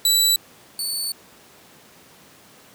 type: tone pair in turn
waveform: 20% pulse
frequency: 3951 / 4482 Hz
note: B7 / C#8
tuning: 0 / +18 cents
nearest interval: major second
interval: 218 cents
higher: second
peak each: -9 / -18 dBFS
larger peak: first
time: 0.05-0.36 / 0.79-1.12 s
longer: second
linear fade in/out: 2 ms
effects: pink hiss -49 dBFS RMS until 2.74 s + high-pass 150 Hz 12 dB/octave